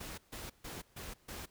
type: noise bursts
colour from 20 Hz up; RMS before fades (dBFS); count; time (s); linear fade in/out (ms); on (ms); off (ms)
pink; -45; 5; 0-1.46; 10; 180; 140
effects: pink hiss -68 dBFS RMS until 1.5 s